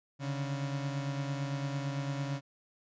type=beating tone pair; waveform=35% pulse; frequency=138.59 / 147.49 Hz; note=C#3 / D3; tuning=0 / +8 cents; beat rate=8.9 Hz; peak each=-32 / -39 dBFS; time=0.19-2.41 s; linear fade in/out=50 ms; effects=resampled to 16000 Hz